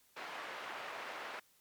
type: band-pass noise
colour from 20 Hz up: pink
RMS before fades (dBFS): -45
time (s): 0.16-1.4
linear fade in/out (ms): 10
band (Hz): 720 to 2300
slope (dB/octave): 12
effects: white hiss -69 dBFS RMS until 1.6 s + MP3 96 kbps